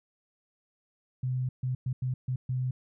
sine tone bursts at uneven times, 127.7 Hz, C3, 42 cents flat, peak -27 dBFS, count 6, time 1.23-1.49 / 1.63-1.75 / 1.86-1.93 / 2.02-2.14 / 2.28-2.36 / 2.49-2.71 s, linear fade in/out 5 ms, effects none

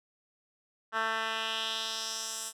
10% pulse tone with band-pass filter sweep, 222.6 Hz, A3, 20 cents sharp, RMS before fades -34 dBFS, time 0.92-2.53 s, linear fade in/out 50 ms, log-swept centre 1500 to 8600 Hz, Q 2.1, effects none

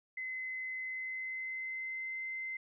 sine tone with pitch glide, 2043 to 2070 Hz, C7 to C7, -42 to -19 cents, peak -37 dBFS, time 0.17-2.57 s, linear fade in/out 5 ms, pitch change +23 cents, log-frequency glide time 0.82-2.22 s, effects none

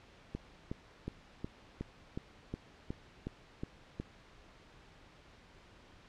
click train, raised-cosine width 3 ms, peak -25 dBFS, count 11, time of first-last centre 0.35-4 s, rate 2.74 Hz, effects pink hiss -59 dBFS RMS until 6.08 s + low-pass 4000 Hz 12 dB/octave

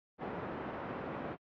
pink band-pass noise, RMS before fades -41 dBFS, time 0.18-1.37 s, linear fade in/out 50 ms, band 170 to 1300 Hz, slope 12 dB/octave, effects low-pass 3000 Hz 12 dB/octave + AAC 48 kbps

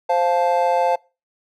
triangle chord, F major, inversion second, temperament just, 523.8 / 698.5 / 873.1 Hz, C5 / F5 / A5, +2 / 0 / -14 cents, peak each -18 dBFS, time 0.09-0.96 s, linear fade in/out 10 ms, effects noise-tail reverb RT60 0.3 s tail -24 dB re dry

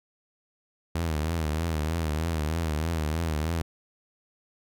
sawtooth tone with vibrato, 79.6 Hz, D#2, 40 cents sharp, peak -22 dBFS, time 0.95-3.62 s, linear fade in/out 5 ms, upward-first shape triangle, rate 3.2 Hz, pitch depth 120 cents each way, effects none

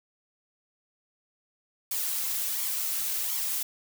blue noise with flanger, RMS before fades -30 dBFS, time 1.91-3.63 s, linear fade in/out 5 ms, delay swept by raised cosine 0.9 to 3.8 ms, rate 1.4 Hz, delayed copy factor +0.55, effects none

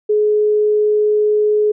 sine tone, 422.3 Hz, G#4, 29 cents sharp, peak -11 dBFS, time 0.09-1.72 s, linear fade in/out 10 ms, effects none

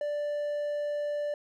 triangle tone, 587.3 Hz, D5, in tune, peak -27 dBFS, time 0.01-1.34 s, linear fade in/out 2 ms, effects none

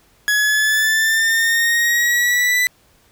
40% pulse exponential sweep, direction up, 1679 to 1993 Hz, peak -13 dBFS, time 0.28-2.67 s, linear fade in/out 0 ms, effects pink hiss -55 dBFS RMS until 3.11 s

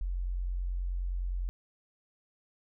sine tone, 44.79 Hz, F1, 44 cents sharp, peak -30 dBFS, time 0.01-1.49 s, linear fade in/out 0 ms, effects none

